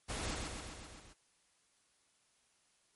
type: noise with echo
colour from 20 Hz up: pink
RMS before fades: -40 dBFS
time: 0.08-0.36 s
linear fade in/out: 20 ms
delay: 130 ms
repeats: 6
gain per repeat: -3 dB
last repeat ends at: 1.14 s
effects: white hiss -73 dBFS RMS until 2.95 s + MP3 48 kbps